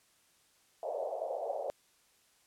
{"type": "band-pass noise", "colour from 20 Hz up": "pink", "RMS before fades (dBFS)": -37, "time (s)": [0.83, 1.7], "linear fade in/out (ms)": 0, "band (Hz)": [510, 720], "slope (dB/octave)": 48, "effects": ["white hiss -68 dBFS RMS until 2.46 s", "low-pass 11000 Hz 12 dB/octave"]}